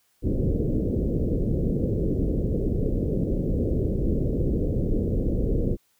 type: low-pass noise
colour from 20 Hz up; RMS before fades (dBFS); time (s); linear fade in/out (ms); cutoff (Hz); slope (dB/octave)
pink; -24; 0.22-5.77; 50; 510; 48
effects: white hiss -67 dBFS RMS until 5.99 s